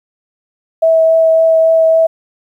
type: tone with vibrato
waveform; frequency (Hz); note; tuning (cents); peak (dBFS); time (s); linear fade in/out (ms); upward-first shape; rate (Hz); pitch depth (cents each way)
sine; 649; E5; -27; -6; 0.82-2.07; 10; triangle; 3.6; 10
effects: 8-bit